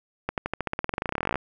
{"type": "accelerating click train", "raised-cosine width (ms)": 0.5, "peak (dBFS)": -11, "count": 27, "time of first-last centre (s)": [0.29, 1.357], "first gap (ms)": 88, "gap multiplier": 0.93, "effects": []}